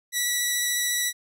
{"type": "tone with vibrato", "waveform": "10% pulse", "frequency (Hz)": 1950, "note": "B6", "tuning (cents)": -23, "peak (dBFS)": -14, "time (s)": [0.12, 1.13], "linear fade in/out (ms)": 50, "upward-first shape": "sine", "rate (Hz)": 14, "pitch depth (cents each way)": 11, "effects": []}